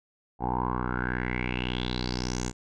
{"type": "tone with low-pass filter sweep", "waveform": "10% pulse", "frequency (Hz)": 61.74, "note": "B1", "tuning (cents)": 0, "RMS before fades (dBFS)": -30, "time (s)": [0.39, 2.53], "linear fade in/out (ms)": 50, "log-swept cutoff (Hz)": [770, 7300], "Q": 6.8, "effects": []}